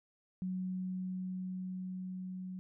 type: tone with level ramp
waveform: sine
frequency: 185 Hz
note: F#3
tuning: in tune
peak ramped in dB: -34 to -40 dBFS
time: 0.42-2.59 s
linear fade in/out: 0 ms
effects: none